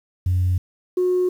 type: tone pair in turn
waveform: sine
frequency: 90.7 / 363.6 Hz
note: F#2 / F#4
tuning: -34 / -30 cents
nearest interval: 2 octaves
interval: 2404 cents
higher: second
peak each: -15 dBFS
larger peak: neither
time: 0.26-0.58 / 0.97-1.29 s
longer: neither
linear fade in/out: 5 ms
effects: tanh soft clip ceiling -13 dBFS + 8-bit